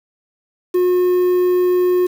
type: tone with quantisation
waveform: triangle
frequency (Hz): 360.7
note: F#4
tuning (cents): -44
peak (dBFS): -10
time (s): 0.74-2.07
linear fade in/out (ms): 10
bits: 6
effects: none